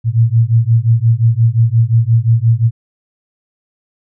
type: beating tone pair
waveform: sine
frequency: 112.2 / 117.9 Hz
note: A2 / A#2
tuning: +34 / +20 cents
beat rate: 5.7 Hz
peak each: -11 dBFS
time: 0.04-2.71 s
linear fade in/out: 50 ms
effects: none